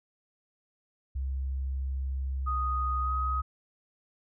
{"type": "tone", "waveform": "sine", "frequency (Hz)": 66.7, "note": "C2", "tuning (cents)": 34, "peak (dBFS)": -29, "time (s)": [1.15, 3.42], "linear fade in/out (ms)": 10}
{"type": "tone with pitch glide", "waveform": "sine", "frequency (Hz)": [1244.5, 1260.4], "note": ["D#6", "D#6"], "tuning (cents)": [0, 22], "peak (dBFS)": -29, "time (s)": [2.46, 3.42], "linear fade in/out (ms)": 20, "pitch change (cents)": 22, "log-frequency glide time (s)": [3.01, 3.12]}
{"effects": []}